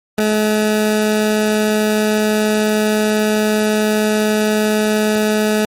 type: tone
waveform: 20% pulse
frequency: 213.6 Hz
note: G#3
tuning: 49 cents sharp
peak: -8 dBFS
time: 0.18-5.65 s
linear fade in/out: 2 ms
effects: MP3 64 kbps